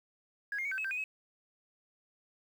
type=tone with pitch steps; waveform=sine; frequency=1655 / 2125 / 2238 / 1541 / 2578 / 1566 / 2478 / 2565 Hz; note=G#6 / C7 / C#7 / G6 / E7 / G6 / D#7 / E7; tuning=-6 / +26 / +16 / -30 / -39 / -2 / -8 / -48 cents; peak=-32 dBFS; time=0.52-1.04 s; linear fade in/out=2 ms; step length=65 ms; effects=tanh soft clip ceiling -28 dBFS + 10-bit